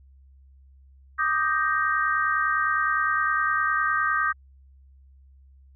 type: chord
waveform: sine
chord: Eb major seventh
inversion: third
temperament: equal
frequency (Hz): 1174.7 / 1244.5 / 1568 / 1864.7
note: D6 / Eb6 / G6 / Bb6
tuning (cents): 0 / 0 / 0 / 0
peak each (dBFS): -29 / -25 / -25 / -29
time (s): 1.18-4.33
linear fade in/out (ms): 20
effects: added 67 Hz sine -50 dBFS peak until 5.75 s